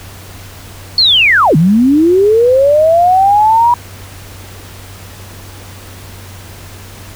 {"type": "linear two-way sweep", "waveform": "sine", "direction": "down then up", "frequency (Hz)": [4435, 147.1, 971], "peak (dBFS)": -5, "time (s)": [0.98, 3.74], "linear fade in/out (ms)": 2, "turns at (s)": 1.56, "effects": ["added 95 Hz sine -32 dBFS peak until 7.15 s", "pink hiss -34 dBFS RMS until 7.15 s"]}